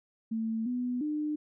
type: tone with pitch steps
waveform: sine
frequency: 223.6 / 247.4 / 301.3 Hz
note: A3 / B3 / D4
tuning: +28 / +3 / +44 cents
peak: -29 dBFS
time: 0.31-1.36 s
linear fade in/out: 10 ms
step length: 350 ms
effects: none